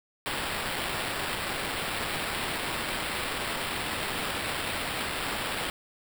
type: noise with sample-and-hold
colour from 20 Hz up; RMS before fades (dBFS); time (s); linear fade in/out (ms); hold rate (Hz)
violet; -32; 0.26-5.7; 0; 6300
effects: none